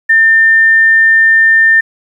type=tone; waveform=sine; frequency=1800 Hz; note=A6; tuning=39 cents sharp; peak=-4 dBFS; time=0.09-1.81 s; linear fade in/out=10 ms; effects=7-bit